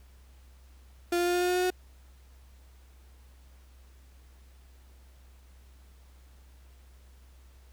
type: tone with pitch steps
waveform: 35% pulse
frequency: 348 / 350.4 / 352.9 / 355.3 / 357.8 / 360.3 / 362.8 / 365.3 Hz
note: F4 / F4 / F4 / F4 / F4 / F#4 / F#4 / F#4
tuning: -6 / +6 / +18 / +30 / +42 / -46 / -34 / -22 cents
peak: -23 dBFS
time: 1.12-1.704 s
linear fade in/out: 5 ms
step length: 73 ms
effects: added 64 Hz sine -52 dBFS peak until 7.72 s + pink hiss -64 dBFS RMS until 7.72 s